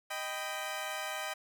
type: chord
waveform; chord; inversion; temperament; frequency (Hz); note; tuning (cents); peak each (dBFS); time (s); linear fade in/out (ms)
15% pulse; Eb augmented; none; equal with one note detuned; 622.3 / 784 / 996.4; Eb5 / G5 / B5; 0 / 0 / +15; -33 / -33 / -37; 0.1-1.34; 10
effects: none